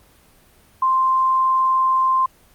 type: tone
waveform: sine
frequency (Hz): 1046.5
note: C6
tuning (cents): 0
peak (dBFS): -14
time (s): 0.82-2.26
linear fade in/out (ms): 5
effects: pink hiss -53 dBFS RMS until 2.54 s + Opus 32 kbps